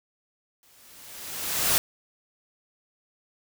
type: noise with exponential growth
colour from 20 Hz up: white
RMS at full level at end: -20 dBFS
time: 0.63-1.78 s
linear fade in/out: 0 ms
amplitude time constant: 250 ms
effects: none